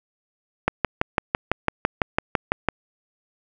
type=click train; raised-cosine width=0.5 ms; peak=-3 dBFS; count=13; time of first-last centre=0.68-2.687 s; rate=5.98 Hz; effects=none